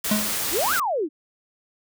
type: noise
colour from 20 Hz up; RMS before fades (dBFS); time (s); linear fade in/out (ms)
white; -26; 0.04-0.8; 5
type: tone with exponential decay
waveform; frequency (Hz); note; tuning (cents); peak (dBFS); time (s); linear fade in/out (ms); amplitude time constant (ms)
square; 211.6; G#3; +33; -18; 0.11-0.44; 5; 70
type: exponential two-way sweep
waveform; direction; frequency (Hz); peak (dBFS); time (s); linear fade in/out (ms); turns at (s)
sine; up then down; 277.6 to 1661.2 to 277.6; -21; 0.51-1.09; 50; 0.74
effects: none